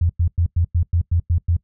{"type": "tone bursts", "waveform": "sine", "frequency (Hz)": 85.3, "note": "F2", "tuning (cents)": -40, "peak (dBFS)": -14, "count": 9, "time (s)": [0.01, 1.567], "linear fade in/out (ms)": 5, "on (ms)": 85, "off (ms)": 99, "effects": ["noise-tail reverb RT60 0.1 s tail -20 dB re dry"]}